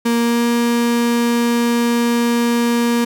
35% pulse tone with pitch glide, 234.1 to 236.5 Hz, A#3 to A#3, +8 to +25 cents, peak -12 dBFS, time 0.05-3.05 s, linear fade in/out 10 ms, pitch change +17 cents, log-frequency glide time 0.16-0.47 s, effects none

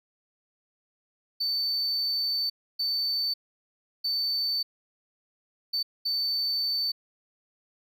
triangle tone bursts at uneven times, 4536 Hz, C#8, 39 cents sharp, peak -24 dBFS, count 5, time 1.4-2.5 / 2.79-3.34 / 4.04-4.63 / 5.73-5.83 / 6.05-6.92 s, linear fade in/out 10 ms, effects none

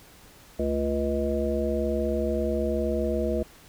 harmonic tone with a mistuned harmonic, 69.6 Hz, C#2, 8 cents sharp, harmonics 1 / 3 / 5 / 7 / 9, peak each -30 / -30 / -30 / -30 / -30 dBFS, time 0.59-3.43 s, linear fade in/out 5 ms, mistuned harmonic 3, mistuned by +100 cents, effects pink hiss -52 dBFS RMS until 3.68 s

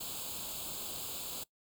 white noise with comb filter, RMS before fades -41 dBFS, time 0-1.44 s, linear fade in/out 10 ms, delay 0.26 ms, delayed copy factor +0.85, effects noise-tail reverb RT60 0.1 s tail -20 dB re dry

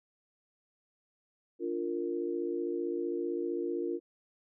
sine chord, Bb major, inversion first, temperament equal with one note detuned, 293.7 / 349.2 / 462.1 Hz, D4 / F4 / Bb4, 0 / 0 / -15 cents, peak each -38 / -33 / -37 dBFS, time 1.59-4 s, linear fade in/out 50 ms, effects none

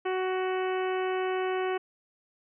harmonic tone, 372.8 Hz, F#4, 13 cents sharp, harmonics 1 / 2 / 3 / 4 / 5 / 6 / 7 / 8, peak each -28 / -34 / -38 / -40 / -42 / -44 / -45 / -46 dBFS, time 0.05-1.78 s, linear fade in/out 10 ms, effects none

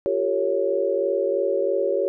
sine chord, G half-diminished seventh, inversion third, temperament equal with one note detuned, 349.2 / 392 / 455.3 / 554.4 Hz, F4 / G4 / Bb4 / Db5, 0 / 0 / -41 / 0 cents, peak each -29 / -24 / -27 / -23 dBFS, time 0.06-2.08 s, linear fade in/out 0 ms, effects none

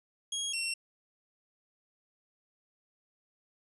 20% pulse tone pair in turn, 3288 / 2722 Hz, G#7 / F7, -18 / -45 cents, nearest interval minor third, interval 327 cents, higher first, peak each -27 dBFS, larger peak neither, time 0.32-0.53 / 0.53-0.74 s, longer neither, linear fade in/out 5 ms, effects resampled to 24000 Hz

